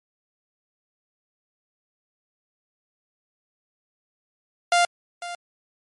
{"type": "tone with echo", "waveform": "sawtooth", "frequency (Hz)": 698.5, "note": "F5", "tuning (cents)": 0, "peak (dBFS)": -12, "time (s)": [4.72, 4.85], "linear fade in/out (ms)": 2, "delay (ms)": 500, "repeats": 1, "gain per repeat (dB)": -15, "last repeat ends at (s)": 5.35, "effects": ["MP3 48 kbps"]}